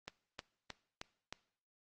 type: click train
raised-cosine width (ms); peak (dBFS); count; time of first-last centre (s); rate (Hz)
0.2; -25; 5; 0.08-1.326; 3.21
effects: noise-tail reverb RT60 0.6 s tail -20 dB re dry + Opus 24 kbps